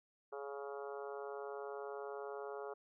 harmonic tone, 140 Hz, C#3, 18 cents sharp, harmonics 3 / 4 / 5 / 6 / 7 / 8 / 9 / 10, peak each -45 / -50 / -52 / -53 / -58 / -55 / -56 / -57 dBFS, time 0.32-2.74 s, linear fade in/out 10 ms, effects none

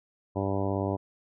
harmonic tone, 98 Hz, G2, in tune, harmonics 1 / 2 / 3 / 4 / 5 / 6 / 7 / 8 / 9 / 10, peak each -31 / -35 / -33 / -34 / -38 / -35 / -38 / -41 / -41 / -41 dBFS, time 0.35-0.97 s, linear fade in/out 20 ms, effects none

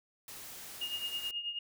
white noise, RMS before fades -47 dBFS, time 0.28-1.31 s, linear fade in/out 2 ms
sine tone with tremolo, 2846 Hz, F7, 32 cents sharp, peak -32 dBFS, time 0.81-1.59 s, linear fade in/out 5 ms, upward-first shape triangle, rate 9.3 Hz, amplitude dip 75%
effects none

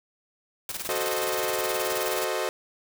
white noise with tremolo, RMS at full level -32 dBFS, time 0.69-2.25 s, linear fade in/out 2 ms, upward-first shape square, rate 19 Hz, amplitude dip 65%
sawtooth chord, F# diminished seventh, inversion none, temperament equal, 370 / 440 / 523.3 / 622.3 Hz, F#4 / A4 / C5 / Eb5, 0 / 0 / 0 / 0 cents, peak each -28 dBFS, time 0.89-2.49 s, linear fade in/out 0 ms
effects none

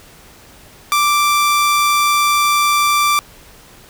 sawtooth tone, 1174.7 Hz, D6, in tune, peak -8 dBFS, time 0.92-3.19 s, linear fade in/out 0 ms, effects pink hiss -43 dBFS RMS until 3.89 s

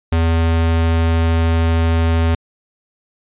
square tone, 82.41 Hz, E2, in tune, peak -13 dBFS, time 0.12-2.35 s, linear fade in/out 5 ms, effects resampled to 8000 Hz

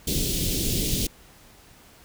pink band-stop noise, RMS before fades -25 dBFS, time 0.07-1.07 s, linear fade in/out 5 ms, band 410 to 3100 Hz, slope 24 dB/octave, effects pink hiss -52 dBFS RMS until 2.04 s

